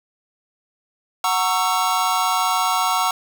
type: chord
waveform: square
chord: F# dominant seventh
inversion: none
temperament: just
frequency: 740 / 925 / 1110 / 1332 Hz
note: F#5 / A#5 / C#6 / E6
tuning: 0 / -14 / +2 / +18 cents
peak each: -24 dBFS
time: 1.24-3.11 s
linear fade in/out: 2 ms
effects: none